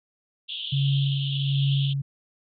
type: band-pass noise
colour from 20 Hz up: white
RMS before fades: -34 dBFS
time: 0.48-1.94 s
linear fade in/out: 20 ms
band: 2900 to 3600 Hz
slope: 96 dB/octave
type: tone with tremolo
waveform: sine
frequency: 138.59 Hz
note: C#3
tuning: in tune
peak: -19 dBFS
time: 0.72-2.02 s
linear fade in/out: 10 ms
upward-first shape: sine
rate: 1.3 Hz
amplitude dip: 50%
effects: none